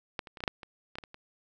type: clicks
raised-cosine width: 0.3 ms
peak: -16 / -29 / -29 / -25 / -15 / -11 / -28 / -26 / -19 / -30 / -30 dBFS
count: 11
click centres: 0.192 / 0.272 / 0.372 / 0.405 / 0.438 / 0.478 / 0.632 / 0.955 / 0.985 / 1.038 / 1.144 s
effects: none